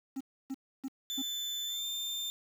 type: tone bursts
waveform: triangle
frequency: 267.4 Hz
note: C4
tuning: 38 cents sharp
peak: -32 dBFS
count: 4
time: 0.16-1.222 s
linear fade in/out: 10 ms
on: 48 ms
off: 290 ms
type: tone with pitch glide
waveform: 35% pulse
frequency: 3520 to 3584 Hz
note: A7 to A7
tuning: 0 to +31 cents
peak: -33 dBFS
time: 1.1-2.3 s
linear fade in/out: 0 ms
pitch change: +31 cents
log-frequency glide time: 1.64-1.85 s
effects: 9-bit